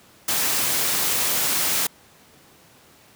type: noise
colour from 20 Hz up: white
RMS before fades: -22 dBFS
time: 0.28-1.87 s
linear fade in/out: 5 ms
effects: pink hiss -52 dBFS RMS until 3.15 s + high-pass 100 Hz 12 dB/octave